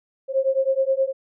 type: beating tone pair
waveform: sine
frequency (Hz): 530 / 539.5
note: C5 / C#5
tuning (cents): +22 / -47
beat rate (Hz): 9.5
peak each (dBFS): -21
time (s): 0.28-1.13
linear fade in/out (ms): 50
effects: none